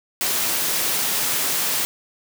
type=high-pass noise; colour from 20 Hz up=white; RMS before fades=-22 dBFS; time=0.21-1.85 s; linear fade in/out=0 ms; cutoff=130 Hz; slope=12 dB/octave; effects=none